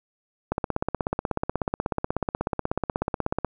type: click train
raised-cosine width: 1 ms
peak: -10 dBFS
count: 49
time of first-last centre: 0.52-3.447 s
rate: 16.4 Hz
effects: none